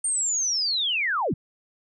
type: linear sweep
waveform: sine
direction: down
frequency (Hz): 8870 to 92.5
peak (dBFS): -22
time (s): 0.04-1.34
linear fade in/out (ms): 5
effects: none